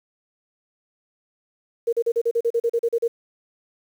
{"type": "tone bursts", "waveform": "sine", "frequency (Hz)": 466.2, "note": "A#4", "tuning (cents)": 0, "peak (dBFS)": -17, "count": 13, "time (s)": [1.87, 3.08], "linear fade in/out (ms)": 10, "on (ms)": 58, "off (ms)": 38, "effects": ["8-bit"]}